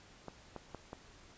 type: clicks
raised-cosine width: 1 ms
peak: -29 dBFS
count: 4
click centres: 0.283 / 0.563 / 0.747 / 0.931 s
effects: pink hiss -59 dBFS RMS until 1.37 s + resampled to 16000 Hz

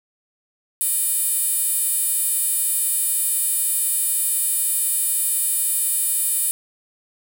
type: tone with high-pass filter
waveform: 10% pulse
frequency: 606 Hz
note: D#5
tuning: 46 cents flat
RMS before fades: -21 dBFS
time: 0.81-6.51 s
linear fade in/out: 0 ms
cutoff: 11000 Hz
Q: 2.9
effects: none

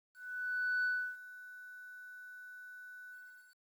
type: tone with ADSR envelope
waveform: sine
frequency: 1490 Hz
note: F#6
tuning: 12 cents sharp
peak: -28 dBFS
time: 0.14-3.59 s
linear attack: 700 ms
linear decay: 320 ms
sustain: -20 dB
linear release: 470 ms
effects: tanh soft clip ceiling -28 dBFS + 11-bit

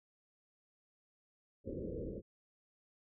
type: low-pass noise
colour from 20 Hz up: white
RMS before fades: -42 dBFS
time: 1.64-2.22 s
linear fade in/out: 50 ms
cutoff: 540 Hz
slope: 96 dB/octave
effects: none

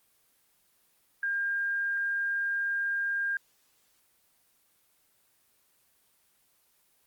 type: tone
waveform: sine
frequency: 1606 Hz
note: G6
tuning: 41 cents sharp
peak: -27 dBFS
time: 1.23-3.37 s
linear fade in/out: 2 ms
effects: white hiss -68 dBFS RMS until 7.06 s + Opus 24 kbps

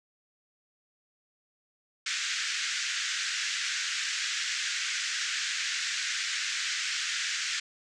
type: band-pass noise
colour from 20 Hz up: pink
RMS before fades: -32 dBFS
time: 2.06-7.6 s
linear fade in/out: 5 ms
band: 1500 to 7400 Hz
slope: 48 dB/octave
effects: none

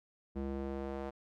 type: tone with band-pass filter sweep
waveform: square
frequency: 68.1 Hz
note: C#2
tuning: 30 cents flat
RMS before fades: -39 dBFS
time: 0.35-1.11 s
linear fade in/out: 20 ms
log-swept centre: 280 to 610 Hz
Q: 1.1
effects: none

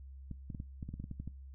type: clicks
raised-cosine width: 5 ms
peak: -29 dBFS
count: 12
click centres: 0.313 / 0.502 / 0.548 / 0.601 / 0.828 / 0.89 / 0.94 / 1 / 1.041 / 1.113 / 1.2 / 1.276 s
effects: noise-tail reverb RT60 0.2 s tail -20 dB re dry + added 67 Hz sine -47 dBFS peak until 1.54 s

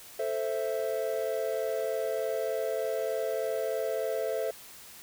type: chord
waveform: triangle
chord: A minor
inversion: none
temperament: equal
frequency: 440 / 523.3 / 659.3 Hz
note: A4 / C5 / E5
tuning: 0 / 0 / 0 cents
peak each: -31 / -31 / -31 dBFS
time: 0.19-4.51 s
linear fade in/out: 5 ms
effects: white hiss -49 dBFS RMS until 5.02 s

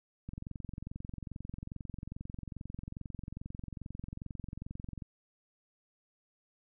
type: click train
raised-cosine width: 5 ms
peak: -29 dBFS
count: 107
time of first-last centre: 0.29-5.022 s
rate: 22.4 Hz
effects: none

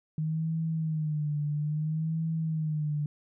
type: tone with vibrato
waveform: sine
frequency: 154.7 Hz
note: D#3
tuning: 10 cents flat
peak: -27 dBFS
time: 0.18-3.06 s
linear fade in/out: 2 ms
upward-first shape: sine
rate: 0.6 Hz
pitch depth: 80 cents each way
effects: none

